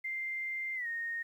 sine tone with pitch glide, 2093 to 1853.9 Hz, C7 to A#6, 0 to -10 cents, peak -34 dBFS, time 0.04-1.23 s, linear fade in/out 10 ms, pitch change -210 cents, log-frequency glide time 0.75-0.87 s, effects 11-bit

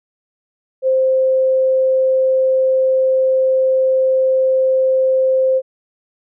sine tone, 523.3 Hz, C5, in tune, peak -11 dBFS, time 0.82-5.62 s, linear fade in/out 50 ms, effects none

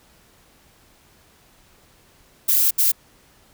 violet noise bursts at uneven times, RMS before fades -17 dBFS, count 2, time 2.48-2.71 / 2.78-2.92 s, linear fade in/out 10 ms, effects pink hiss -55 dBFS RMS until 3.53 s

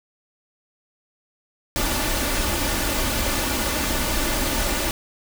pink noise with comb filter, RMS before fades -23 dBFS, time 1.76-4.91 s, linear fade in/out 0 ms, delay 3.4 ms, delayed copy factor +0.55, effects none

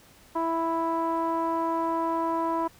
sawtooth tone with low-pass filter, 329.6 Hz, E4, in tune, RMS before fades -27 dBFS, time 0.35-2.68 s, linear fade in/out 10 ms, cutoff 1000 Hz, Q 4.4, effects pink hiss -55 dBFS RMS until 2.79 s

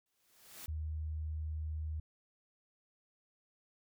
white noise with exponential growth, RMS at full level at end -46 dBFS, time 0.06-0.66 s, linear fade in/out 0 ms, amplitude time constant 130 ms
sine tone, 77.78 Hz, D#2, in tune, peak -36 dBFS, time 0.68-2 s, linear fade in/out 5 ms
effects none

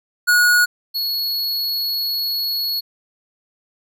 square tone pair in turn, 1453 / 4354 Hz, F#6 / C#8, -32 / -32 cents, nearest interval octave + perfect fifth, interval 1900 cents, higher second, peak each -12 / -20 dBFS, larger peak first, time 0.27-0.66 / 0.94-2.81 s, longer second, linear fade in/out 20 ms, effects none

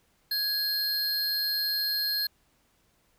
square tone pair together, 1661.2 / 4227 Hz, G#6 / C8, 0 / +17 cents, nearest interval octave + major third, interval 1617 cents, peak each -37 / -27 dBFS, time 0.31-2.27 s, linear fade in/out 5 ms, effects pink hiss -68 dBFS RMS until 3.18 s

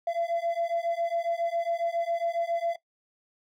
triangle beating tone pair, 675 / 682.3 Hz, E5 / F5, +41 / -41 cents, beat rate 7.3 Hz, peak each -26 dBFS, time 0.07-2.76 s, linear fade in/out 5 ms, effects noise-tail reverb RT60 0.1 s tail -18 dB re dry + tanh soft clip ceiling -22 dBFS

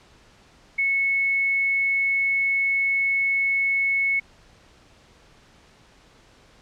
sine tone, 2200 Hz, C#7, 14 cents flat, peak -19 dBFS, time 0.78-4.2 s, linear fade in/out 10 ms, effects pink hiss -54 dBFS RMS until 6.61 s + low-pass 6000 Hz 12 dB/octave

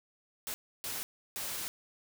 white noise bursts at uneven times, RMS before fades -38 dBFS, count 3, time 0.47-0.54 / 0.84-1.03 / 1.36-1.68 s, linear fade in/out 0 ms, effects none

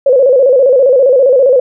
sine tone with vibrato, 525 Hz, C5, 6 cents sharp, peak -4 dBFS, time 0.06-1.6 s, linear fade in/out 5 ms, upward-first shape square, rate 15 Hz, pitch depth 91 cents each way, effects none

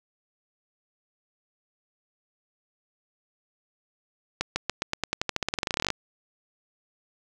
accelerating click train, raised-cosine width 0.2 ms, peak -8 dBFS, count 25, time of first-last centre 4.41-5.903 s, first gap 150 ms, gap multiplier 0.91, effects none

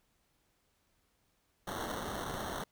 white noise with sample-and-hold, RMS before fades -39 dBFS, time 1.67-2.64 s, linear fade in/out 5 ms, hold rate 2450 Hz, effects pink hiss -75 dBFS RMS until 2.71 s

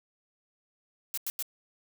blue noise bursts, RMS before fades -33 dBFS, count 3, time 1.14-1.425 s, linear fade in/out 0 ms, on 35 ms, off 90 ms, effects none

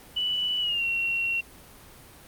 sine tone with pitch glide, 2966 to 2736 Hz, F#7 to F7, +4 to -36 cents, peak -24 dBFS, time 0.16-1.41 s, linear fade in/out 10 ms, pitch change -140 cents, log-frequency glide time 0.6-0.84 s, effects pink hiss -49 dBFS RMS until 2.27 s + Opus 32 kbps

